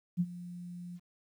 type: tone with ADSR envelope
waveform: sine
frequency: 176.1 Hz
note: F3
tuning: 15 cents sharp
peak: -24 dBFS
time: 0.17-1 s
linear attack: 33 ms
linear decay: 49 ms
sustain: -17 dB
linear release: 46 ms
effects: 11-bit